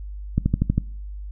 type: click train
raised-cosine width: 5 ms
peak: -6 dBFS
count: 6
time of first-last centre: 0.38-0.78 s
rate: 12.5 Hz
effects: noise-tail reverb RT60 0.5 s tail -22 dB re dry + added 50 Hz sine -31 dBFS peak until 1.31 s

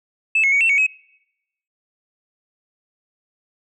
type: tone with pitch steps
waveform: sine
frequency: 2621 / 2179 / 2242 / 2692 / 2237 / 2551 Hz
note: E7 / C#7 / C#7 / E7 / C#7 / D#7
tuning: -11 / -30 / +19 / +36 / +15 / +43 cents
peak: -12 dBFS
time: 0.35-0.866 s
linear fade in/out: 5 ms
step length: 86 ms
effects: noise-tail reverb RT60 0.9 s tail -26 dB re dry + tanh soft clip ceiling -10 dBFS

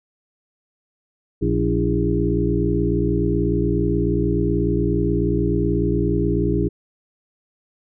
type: harmonic tone with a mistuned harmonic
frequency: 58.27 Hz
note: A#1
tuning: in tune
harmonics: 1 / 2 / 3 / 5 / 6 / 7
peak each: -24 / -24 / -24 / -24 / -24 / -24 dBFS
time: 1.41-6.69 s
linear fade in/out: 20 ms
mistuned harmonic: 6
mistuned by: -57 cents
effects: none

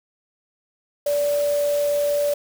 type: tone in noise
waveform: sine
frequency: 580 Hz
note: D5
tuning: 22 cents flat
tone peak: -18 dBFS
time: 1.06-2.34 s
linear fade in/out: 5 ms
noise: white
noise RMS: -35 dBFS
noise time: 1.06-2.34 s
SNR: +14 dB
effects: none

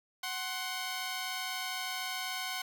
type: tone pair together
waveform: 10% pulse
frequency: 746 / 1055 Hz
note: F#5 / C6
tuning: +14 / +14 cents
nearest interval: tritone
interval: 600 cents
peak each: -29 / -30 dBFS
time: 0.23-2.62 s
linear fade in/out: 5 ms
effects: none

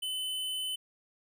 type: tone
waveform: square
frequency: 3028 Hz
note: F#7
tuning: 39 cents sharp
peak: -33 dBFS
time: 0.02-0.76 s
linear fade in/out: 10 ms
effects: none

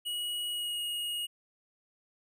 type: tone with pitch glide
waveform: square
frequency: 2909 to 2876 Hz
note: F#7 to F#7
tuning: -30 to -50 cents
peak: -33 dBFS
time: 0.05-1.27 s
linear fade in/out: 20 ms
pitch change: -20 cents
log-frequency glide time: 0.5-0.81 s
effects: none

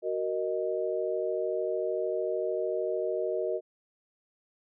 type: chord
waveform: sine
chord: D# minor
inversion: first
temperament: just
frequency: 373.4 / 466.7 / 622.3 Hz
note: F#4 / A#4 / D#5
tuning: +16 / +2 / 0 cents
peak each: -32 dBFS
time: 0.02-3.61 s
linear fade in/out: 50 ms
effects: none

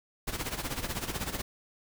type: noise with tremolo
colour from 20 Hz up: pink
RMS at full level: -32 dBFS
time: 0.27-1.42 s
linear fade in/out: 10 ms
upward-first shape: sine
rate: 16 Hz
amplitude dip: 75%
effects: none

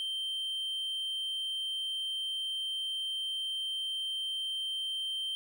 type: tone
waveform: triangle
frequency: 3131 Hz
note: G7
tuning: 3 cents flat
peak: -31 dBFS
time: 0-5.35 s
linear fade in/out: 0 ms
effects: none

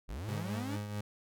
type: linear sweep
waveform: 45% pulse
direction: up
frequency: 36.77 to 305.7 Hz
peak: -38 dBFS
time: 0.08-0.77 s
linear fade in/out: 20 ms
type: tone with tremolo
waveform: 30% pulse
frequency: 103.83 Hz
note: G#2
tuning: in tune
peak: -32 dBFS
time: 0.28-1.01 s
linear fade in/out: 5 ms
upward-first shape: triangle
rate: 4.6 Hz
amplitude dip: 50%
effects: none

